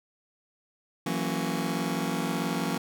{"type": "chord", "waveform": "sawtooth", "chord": "F# dominant seventh", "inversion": "third", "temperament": "just", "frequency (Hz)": [166.5, 185, 231.2, 277.5], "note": ["E3", "F#3", "A#3", "C#4"], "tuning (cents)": [18, 0, -14, 2], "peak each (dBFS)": -29, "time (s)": [1.06, 2.78], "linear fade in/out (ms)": 5, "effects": []}